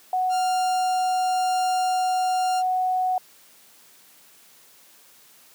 sine tone, 740 Hz, F#5, in tune, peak -20 dBFS, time 0.13-3.18 s, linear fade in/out 2 ms
10% pulse tone with tremolo, 1396.9 Hz, F6, in tune, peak -23 dBFS, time 0.29-2.63 s, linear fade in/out 50 ms, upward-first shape sine, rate 0.92 Hz, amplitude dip 25%
effects white hiss -53 dBFS RMS until 5.54 s + high-pass 150 Hz 12 dB/octave

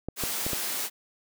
clicks, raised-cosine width 2 ms, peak -18 dBFS, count 4, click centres 0.086 / 0.237 / 0.465 / 0.533 s
white high-pass noise, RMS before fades -31 dBFS, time 0.16-0.9 s, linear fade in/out 50 ms, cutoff 240 Hz, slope 12 dB/octave
effects none

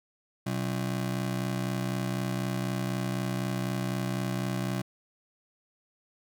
35% pulse ring-modulated tone, 155.56 Hz, D#3, in tune, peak -24 dBFS, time 0.46-4.82 s, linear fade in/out 10 ms, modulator 32 Hz, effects none

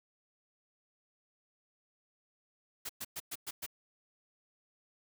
white noise bursts, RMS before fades -40 dBFS, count 6, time 2.85-3.664 s, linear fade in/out 10 ms, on 44 ms, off 110 ms, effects none

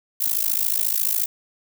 violet noise with amplitude modulation, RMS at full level -18 dBFS, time 0.2-1.26 s, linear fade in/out 10 ms, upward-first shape sine, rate 54.2 Hz, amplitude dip 95%, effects none

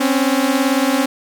sawtooth beating tone pair, 260 / 278 Hz, C4 / C#4, -11 / +5 cents, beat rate 18 Hz, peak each -13 dBFS, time 0-1.06 s, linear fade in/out 10 ms, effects none

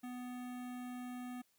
square tone with notch filter, 248.2 Hz, B3, 9 cents sharp, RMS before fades -45 dBFS, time 0.03-1.42 s, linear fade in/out 10 ms, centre 4900 Hz, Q 1, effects white hiss -75 dBFS RMS until 1.58 s

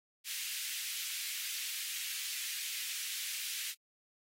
pink high-pass noise, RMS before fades -40 dBFS, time 0.24-3.75 s, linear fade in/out 50 ms, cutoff 2200 Hz, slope 24 dB/octave, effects AAC 48 kbps

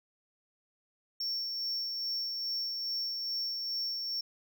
triangle tone with tremolo, 5460 Hz, F8, 40 cents flat, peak -30 dBFS, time 1.2-4.21 s, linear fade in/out 5 ms, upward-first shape sine, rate 2.4 Hz, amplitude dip 30%, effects none

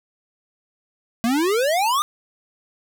square exponential sweep, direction up, 222.2 to 1244.5 Hz, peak -18 dBFS, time 1.24-2.02 s, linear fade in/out 0 ms, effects none

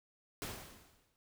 pink noise with exponential decay, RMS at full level -40 dBFS, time 0.42-1.16 s, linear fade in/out 0 ms, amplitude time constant 160 ms, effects none

